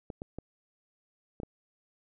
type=clicks; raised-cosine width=2 ms; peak=-25 dBFS; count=5; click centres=0.102 / 0.219 / 0.386 / 1.401 / 1.433 s; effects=none